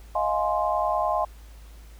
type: chord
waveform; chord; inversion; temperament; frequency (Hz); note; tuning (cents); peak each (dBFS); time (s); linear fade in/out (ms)
sine; F minor seventh; third; just; 628.6 / 698.5 / 838.1 / 1047.7; Eb5 / F5 / Ab5 / C6; +18 / 0 / +16 / +2; -27 / -27 / -28 / -27; 0.15-1.25; 5
effects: added 54 Hz sine -43 dBFS peak until 1.99 s + pink hiss -55 dBFS RMS until 1.99 s